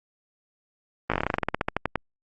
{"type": "slowing click train", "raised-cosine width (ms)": 0.5, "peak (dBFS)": -8, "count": 19, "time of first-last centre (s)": [1.1, 1.957], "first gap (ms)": 17, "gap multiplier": 1.11, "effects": ["Opus 24 kbps"]}